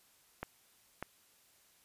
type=clicks; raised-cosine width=0.5 ms; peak=-23 dBFS; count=2; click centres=0.43 / 1.026 s; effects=white hiss -67 dBFS RMS until 1.84 s + resampled to 32000 Hz